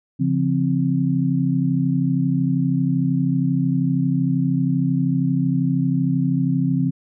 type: tone cluster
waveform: sine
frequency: 139.6 / 172.4 / 261.9 Hz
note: C#3 / F3 / C4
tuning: +13 / -22 / +2 cents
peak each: -21 dBFS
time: 0.19-6.91 s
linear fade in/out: 20 ms
effects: none